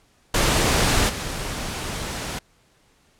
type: noise with level steps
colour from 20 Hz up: pink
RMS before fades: -19 / -29 dBFS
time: 0.34-2.39 s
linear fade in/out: 5 ms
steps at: 1.08 s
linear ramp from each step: 20 ms
effects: pink hiss -60 dBFS RMS until 3.19 s + low-pass 10000 Hz 12 dB/octave